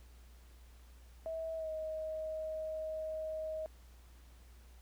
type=tone with pitch glide; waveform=sine; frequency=648 to 629.2 Hz; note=E5 to D#5; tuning=-30 to +19 cents; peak=-37 dBFS; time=1.26-3.66 s; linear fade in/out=0 ms; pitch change=-51 cents; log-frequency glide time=1.56-1.69 s; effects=added 60 Hz sine -55 dBFS peak until 4.81 s + pink hiss -66 dBFS RMS until 4.81 s